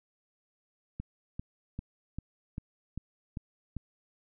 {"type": "click train", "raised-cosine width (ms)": 5, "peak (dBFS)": -24, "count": 8, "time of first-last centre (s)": [1, 3.767], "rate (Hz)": 2.53, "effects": []}